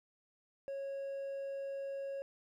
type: tone with hard clipping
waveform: triangle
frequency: 550 Hz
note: C#5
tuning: 14 cents flat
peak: -39 dBFS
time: 0.68-2.22 s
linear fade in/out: 0 ms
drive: 5 dB
effects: none